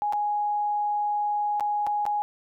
sine tone with dropouts, 830.6 Hz, G#5, in tune, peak -23 dBFS, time 0.02-2.22 s, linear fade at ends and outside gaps 0 ms, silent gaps 0.125-0.133 / 1.598-1.607 / 1.866-1.871 / 2.054-2.064 s, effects none

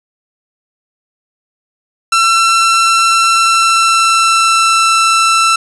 sawtooth tone with pitch glide, 1346 to 1333.6 Hz, E6 to E6, +36 to +20 cents, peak -4 dBFS, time 2.12-5.56 s, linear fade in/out 5 ms, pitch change -16 cents, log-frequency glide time 3.27-4.92 s, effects resampled to 24000 Hz + 7-bit

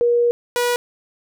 sine / sawtooth tone pair in turn, 477.1 / 485.4 Hz, A#4 / B4, +40 / -30 cents, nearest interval unison, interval 30 cents, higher second, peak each -13 dBFS, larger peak neither, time 0.01-0.31 / 0.56-0.76 s, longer first, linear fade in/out 0 ms, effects none

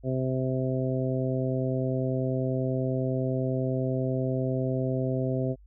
harmonic tone, 130.1 Hz, C3, 9 cents flat, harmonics 1 / 2 / 3 / 4 / 5, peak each -28 / -31 / -33 / -34 / -35 dBFS, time 0.03-5.56 s, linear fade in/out 50 ms, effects added 50 Hz sine -50 dBFS peak until 5.66 s

